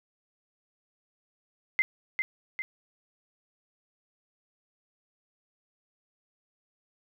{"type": "tone with echo", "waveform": "sine", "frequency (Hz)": 2074, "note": "C7", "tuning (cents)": -16, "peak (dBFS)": -20, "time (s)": [1.79, 1.82], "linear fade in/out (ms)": 0, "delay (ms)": 400, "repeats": 2, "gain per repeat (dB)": -5, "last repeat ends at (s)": 2.62, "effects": []}